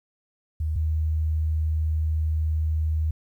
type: tone pair in turn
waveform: sine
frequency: 77.9 / 78.33 Hz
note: D#2 / D#2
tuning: +3 / +12 cents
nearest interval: unison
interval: 9 cents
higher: second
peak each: -23 / -21 dBFS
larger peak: second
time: 0.6-0.76 / 0.76-3.11 s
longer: second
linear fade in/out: 5 ms
effects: 10-bit